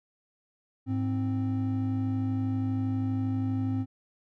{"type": "tone pair together", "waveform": "triangle", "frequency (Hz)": [104.9, 262.2], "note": ["G#2", "C4"], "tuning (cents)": [18, 4], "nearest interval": "octave + major third", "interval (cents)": 1586, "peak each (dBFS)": -27, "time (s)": [0.86, 3.86], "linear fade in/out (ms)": 50, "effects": []}